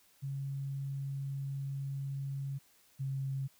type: tone pair in turn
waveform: sine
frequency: 137.7 / 135.41 Hz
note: C#3 / C#3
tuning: -11 / -40 cents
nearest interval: unison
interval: 29 cents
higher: first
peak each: -35 / -33 dBFS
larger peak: second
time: 0.22-2.59 / 2.99-3.48 s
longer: first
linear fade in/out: 20 ms
effects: white hiss -66 dBFS RMS until 3.59 s